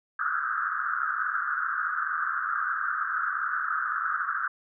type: band-pass noise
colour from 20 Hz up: pink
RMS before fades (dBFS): -29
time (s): 0.19-4.48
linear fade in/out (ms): 5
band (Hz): 1200 to 1600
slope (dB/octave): 96
effects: none